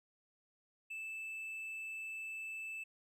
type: tone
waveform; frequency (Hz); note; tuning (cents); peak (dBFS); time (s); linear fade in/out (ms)
triangle; 2634; E7; -2; -40; 0.9-2.84; 10
effects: none